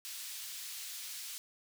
pink high-pass noise, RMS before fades -44 dBFS, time 0.05-1.38 s, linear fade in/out 0 ms, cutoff 3400 Hz, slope 12 dB/octave, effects none

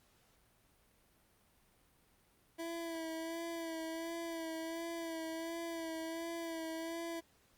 25% pulse tone with vibrato, 329.6 Hz, E4, in tune, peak -36 dBFS, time 2.58-7.21 s, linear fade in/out 20 ms, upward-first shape sine, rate 1.4 Hz, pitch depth 33 cents each way, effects pink hiss -70 dBFS RMS until 7.57 s + Opus 48 kbps

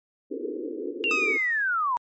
white band-pass noise, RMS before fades -32 dBFS, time 0.3-1.38 s, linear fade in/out 20 ms, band 260 to 480 Hz, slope 96 dB/octave
sine linear sweep, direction down, 2812 to 934 Hz, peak -22 dBFS, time 1.04-1.97 s, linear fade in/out 0 ms
sawtooth tone with exponential decay, 1244.5 Hz, D#6, in tune, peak -22 dBFS, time 1.11-1.71 s, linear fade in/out 1 ms, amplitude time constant 130 ms
effects MP3 32 kbps

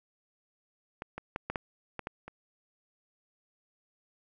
clicks, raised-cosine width 0.5 ms, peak -22 / -23 / -18 / -18 / -16 / -21 / -20 / -28 dBFS, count 8, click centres 1.021 / 1.18 / 1.361 / 1.5 / 1.558 / 1.993 / 2.071 / 2.28 s, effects none

